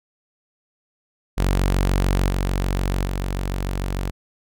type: tone with level steps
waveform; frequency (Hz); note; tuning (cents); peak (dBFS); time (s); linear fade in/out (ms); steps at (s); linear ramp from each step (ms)
sawtooth; 46.75; F#1; +19; -13 / -16 / -19; 1.37-4.11; 20; 2.28 / 3.04; 20
effects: none